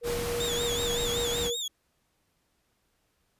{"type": "tone with tremolo", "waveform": "sine", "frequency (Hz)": 475.8, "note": "A#4", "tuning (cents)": 35, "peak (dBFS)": -29, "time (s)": [0.01, 1.57], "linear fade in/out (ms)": 50, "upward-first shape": "sine", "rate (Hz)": 3.5, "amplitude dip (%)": 25}
{"type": "noise", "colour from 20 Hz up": "pink", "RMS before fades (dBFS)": -34, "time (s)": [0.03, 1.51], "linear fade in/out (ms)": 50}
{"type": "tone with vibrato", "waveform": "30% pulse", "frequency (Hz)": 3537, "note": "A7", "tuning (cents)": 8, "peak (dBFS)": -28, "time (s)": [0.4, 1.68], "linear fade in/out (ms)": 5, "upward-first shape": "sine", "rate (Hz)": 5.3, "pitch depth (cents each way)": 110}
{"effects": ["pink hiss -73 dBFS RMS until 3.39 s", "resampled to 32000 Hz"]}